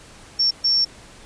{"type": "tone bursts at uneven times", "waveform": "sine", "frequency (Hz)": 5460, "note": "F8", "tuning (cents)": -40, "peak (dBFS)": -15, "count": 2, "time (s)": [[0.39, 0.51], [0.64, 0.85]], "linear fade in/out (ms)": 10, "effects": ["pink hiss -45 dBFS RMS until 1.25 s", "resampled to 22050 Hz"]}